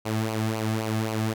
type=tone with flanger; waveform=sawtooth; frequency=110 Hz; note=A2; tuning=in tune; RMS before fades=-27 dBFS; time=0.05-1.34 s; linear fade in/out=10 ms; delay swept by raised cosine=0.55 to 2.15 ms; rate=3.8 Hz; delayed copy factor=-0.65; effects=none